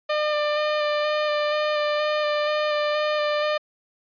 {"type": "tone with vibrato", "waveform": "sawtooth", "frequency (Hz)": 600, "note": "D5", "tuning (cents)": 37, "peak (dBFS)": -17, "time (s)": [0.09, 3.58], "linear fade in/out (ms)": 10, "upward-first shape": "square", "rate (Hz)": 2.1, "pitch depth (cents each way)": 12, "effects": ["resampled to 11025 Hz"]}